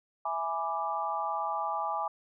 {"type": "chord", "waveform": "sine", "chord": "E dominant seventh", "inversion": "none", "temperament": "equal", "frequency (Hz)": [659.3, 830.6, 987.8, 1174.7], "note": ["E5", "G#5", "B5", "D6"], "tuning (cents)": [0, 0, 0, 0], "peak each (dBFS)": [-38, -33, -37, -34], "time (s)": [0.25, 2.08], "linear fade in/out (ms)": 5, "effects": []}